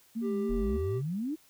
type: tone with vibrato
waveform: sine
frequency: 219.6 Hz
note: A3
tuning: 3 cents flat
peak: -30 dBFS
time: 0.15-0.78 s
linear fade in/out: 20 ms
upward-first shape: sine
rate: 3.3 Hz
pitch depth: 110 cents each way
type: tone with pitch glide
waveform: triangle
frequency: 394.8 to 388.5 Hz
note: G4 to G4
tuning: +12 to -16 cents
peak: -29 dBFS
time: 0.21-1.02 s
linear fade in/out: 50 ms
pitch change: -28 cents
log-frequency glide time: 0.48-0.73 s
type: exponential sweep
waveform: sine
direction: up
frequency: 35.56 to 329.6 Hz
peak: -30 dBFS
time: 0.49-1.36 s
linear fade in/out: 20 ms
effects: tanh soft clip ceiling -17 dBFS + white hiss -62 dBFS RMS until 1.49 s